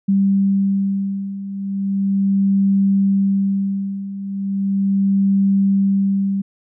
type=beating tone pair; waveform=sine; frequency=196 / 196.37 Hz; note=G3 / G3; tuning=0 / +3 cents; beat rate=0.37 Hz; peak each=-20 / -16 dBFS; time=0.08-6.42 s; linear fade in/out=10 ms; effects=none